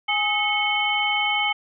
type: tone cluster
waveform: sine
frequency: 831 / 1263 / 2193 / 3071 Hz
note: G#5 / D#6 / C#7 / G7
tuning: +1 / +26 / -19 / -36 cents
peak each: -25 / -31 / -23 / -25 dBFS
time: 0.08-1.53 s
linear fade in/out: 10 ms
effects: none